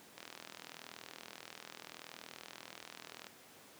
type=click train; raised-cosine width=0.2 ms; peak=-29 dBFS; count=127; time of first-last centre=0.18-3.268 s; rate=40.8 Hz; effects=pink hiss -58 dBFS RMS until 3.79 s + high-pass 200 Hz 12 dB/octave